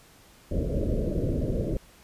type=low-pass noise; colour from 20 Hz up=pink; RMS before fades=-27 dBFS; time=0.51-1.77 s; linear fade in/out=5 ms; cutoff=620 Hz; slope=96 dB/octave; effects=pink hiss -55 dBFS RMS until 2.03 s + resampled to 32000 Hz